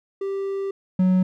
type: tone pair in turn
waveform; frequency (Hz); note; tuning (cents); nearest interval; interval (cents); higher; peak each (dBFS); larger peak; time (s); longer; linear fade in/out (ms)
triangle; 392 / 185; G4 / F#3; 0 / 0; octave + minor second; 1300; first; -22 / -13; second; 0.21-0.71 / 0.99-1.23; first; 5
effects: none